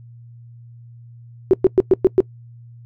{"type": "tone bursts", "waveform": "sine", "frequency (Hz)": 374.9, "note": "F#4", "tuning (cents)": 23, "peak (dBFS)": -7, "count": 6, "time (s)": [1.51, 2.204], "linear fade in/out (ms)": 0, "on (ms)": 24, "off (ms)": 110, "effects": ["noise-tail reverb RT60 0.1 s tail -22 dB re dry", "added 118 Hz sine -39 dBFS peak until 2.85 s"]}